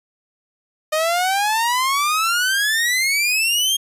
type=exponential sweep; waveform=sawtooth; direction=up; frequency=610 to 3253 Hz; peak=-13 dBFS; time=0.92-3.77 s; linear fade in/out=10 ms; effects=resampled to 32000 Hz